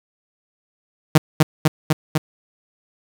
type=tone with echo; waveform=sawtooth; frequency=155.56 Hz; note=D#3; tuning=in tune; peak=-3 dBFS; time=1.15-1.18 s; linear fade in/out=5 ms; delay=250 ms; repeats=4; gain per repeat=-2 dB; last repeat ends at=2.18 s; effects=none